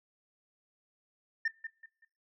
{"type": "tone with echo", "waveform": "sine", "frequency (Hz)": 1800, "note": "A6", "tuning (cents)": 39, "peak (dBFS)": -25, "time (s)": [1.45, 1.48], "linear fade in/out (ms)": 5, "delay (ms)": 190, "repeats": 3, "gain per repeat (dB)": -11, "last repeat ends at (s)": 2.05, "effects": ["noise-tail reverb RT60 0.4 s tail -22 dB re dry", "tanh soft clip ceiling -26 dBFS"]}